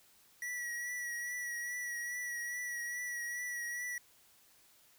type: tone with vibrato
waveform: square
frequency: 1933 Hz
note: B6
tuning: 38 cents flat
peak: -38 dBFS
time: 0.42-3.98 s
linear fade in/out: 2 ms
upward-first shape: triangle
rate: 2.4 Hz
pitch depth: 35 cents each way
effects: white hiss -65 dBFS RMS until 4.98 s